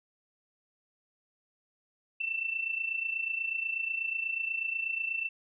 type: tone with amplitude modulation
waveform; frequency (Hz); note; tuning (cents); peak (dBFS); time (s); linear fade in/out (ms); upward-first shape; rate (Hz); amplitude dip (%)
sine; 2677; E7; +26; -27; 2.2-5.29; 10; sine; 28.2; 70
effects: none